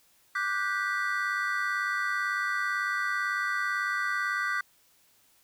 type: chord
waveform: triangle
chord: G major seventh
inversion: second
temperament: just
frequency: 1176 / 1470 / 1568 / 1960 Hz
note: D6 / F#6 / G6 / B6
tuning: +2 / -12 / 0 / -14 cents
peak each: -31 dBFS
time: 0.35-4.61 s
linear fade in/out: 5 ms
effects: white hiss -64 dBFS RMS until 5.43 s